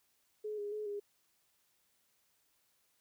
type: tone with pitch steps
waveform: sine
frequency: 425 / 410.8 / 424.9 / 408.6 Hz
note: G#4 / G#4 / G#4 / G#4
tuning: +40 / -19 / +40 / -28 cents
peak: -37 dBFS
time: 0.44-1 s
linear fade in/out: 10 ms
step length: 140 ms
effects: white hiss -75 dBFS RMS until 3 s